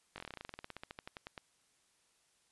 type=slowing click train; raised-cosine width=0.3 ms; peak=-28 dBFS; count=24; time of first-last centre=0.16-1.378 s; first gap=20 ms; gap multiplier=1.08; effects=white hiss -73 dBFS RMS until 2.51 s + resampled to 24000 Hz